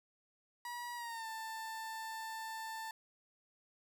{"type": "tone with pitch glide", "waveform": "30% pulse", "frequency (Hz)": [964, 889.1], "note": ["B5", "A5"], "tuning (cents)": [-42, 18], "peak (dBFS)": -39, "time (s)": [0.65, 2.91], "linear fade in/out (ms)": 2, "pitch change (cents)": -140, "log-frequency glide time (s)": [0.95, 1.27], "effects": []}